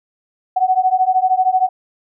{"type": "beating tone pair", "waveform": "sine", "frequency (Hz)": [740, 753], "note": ["F#5", "F#5"], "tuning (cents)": [0, 30], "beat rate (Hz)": 13, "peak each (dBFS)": -15, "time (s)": [0.56, 1.69], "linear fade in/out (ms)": 10, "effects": []}